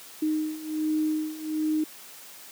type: beating tone pair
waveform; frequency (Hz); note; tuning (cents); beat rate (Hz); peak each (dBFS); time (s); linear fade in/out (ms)
sine; 308.9 / 310.2; D#4 / D#4; -12 / -5; 1.3; -29 / -26; 0.22-1.84; 5
effects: white hiss -46 dBFS RMS until 2.51 s + high-pass 200 Hz 12 dB/octave